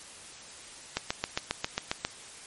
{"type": "click train", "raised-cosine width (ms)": 0.2, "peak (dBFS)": -10, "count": 9, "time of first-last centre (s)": [0.97, 2.05], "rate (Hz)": 7.41, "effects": ["white hiss -47 dBFS RMS until 2.46 s", "MP3 48 kbps"]}